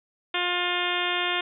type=harmonic tone; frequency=354.7 Hz; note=F4; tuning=27 cents sharp; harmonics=1 / 2 / 3 / 4 / 5 / 6 / 7 / 8 / 9 / 10; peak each=-33 / -33 / -33 / -33 / -33 / -33 / -33 / -33 / -33 / -33 dBFS; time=0.34-1.41 s; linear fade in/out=5 ms; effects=none